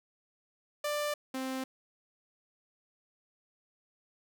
sawtooth tone pair in turn, 591 / 262.1 Hz, D5 / C4, +11 / +3 cents, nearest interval octave + major second, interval 1408 cents, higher first, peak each -27 / -30 dBFS, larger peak first, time 0.84-1.14 / 1.34-1.64 s, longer neither, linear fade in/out 5 ms, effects none

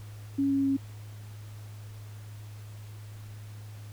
sine tone with pitch steps, 276.9 / 274.8 / 272.8 Hz, C#4 / C#4 / C#4, -2 / -15 / -28 cents, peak -23 dBFS, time 0.38-0.77 s, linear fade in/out 10 ms, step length 130 ms, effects added 105 Hz sine -41 dBFS peak until 3.92 s + pink hiss -55 dBFS RMS until 3.92 s

